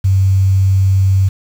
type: tone with quantisation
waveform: sine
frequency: 95.9 Hz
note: G2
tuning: 37 cents flat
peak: -8 dBFS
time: 0.04-1.29 s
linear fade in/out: 10 ms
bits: 6
effects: none